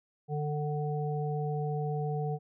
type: harmonic tone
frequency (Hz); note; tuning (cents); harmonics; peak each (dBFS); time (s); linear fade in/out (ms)
148.8; D3; +23; 1 / 3 / 5; -31 / -36 / -38; 0.28-2.39; 50
effects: none